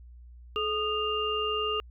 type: tone cluster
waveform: sine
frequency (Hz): 429.6 / 1233 / 2801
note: A4 / D#6 / F7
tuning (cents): -41 / -16 / +4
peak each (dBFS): -31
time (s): 0.56-1.8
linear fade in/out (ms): 0
effects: added 60 Hz sine -46 dBFS peak until 1.9 s